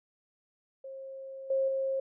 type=tone with level steps; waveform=sine; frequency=536 Hz; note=C5; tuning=42 cents sharp; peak=-40 / -25 / -28 dBFS; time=0.84-2 s; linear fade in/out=5 ms; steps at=1.5 / 1.68 s; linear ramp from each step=5 ms; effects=none

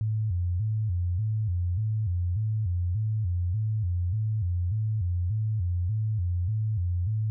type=tone with vibrato; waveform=sine; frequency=98 Hz; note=G2; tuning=in tune; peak=-24 dBFS; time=0.01-7.3 s; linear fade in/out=0 ms; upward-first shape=square; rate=1.7 Hz; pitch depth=180 cents each way; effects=none

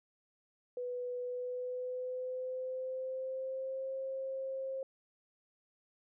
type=tone with pitch glide; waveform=sine; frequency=493.9 to 532.4 Hz; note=B4 to C5; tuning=0 to +30 cents; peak=-36 dBFS; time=0.77-4.83 s; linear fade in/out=2 ms; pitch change=+130 cents; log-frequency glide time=1.21-3.93 s; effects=none

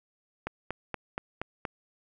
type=click train; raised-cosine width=0.5 ms; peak=-17 dBFS; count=6; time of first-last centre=0.47-1.652 s; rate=4.23 Hz; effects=none

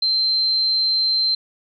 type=tone; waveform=sine; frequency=4121 Hz; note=C8; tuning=27 cents flat; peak=-16 dBFS; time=0.02-1.35 s; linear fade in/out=5 ms; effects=none

